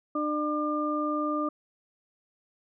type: harmonic tone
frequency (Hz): 300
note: D4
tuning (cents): +37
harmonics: 1 / 2 / 4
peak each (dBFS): -29 / -33 / -30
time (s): 0.15-1.49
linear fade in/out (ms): 5
effects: none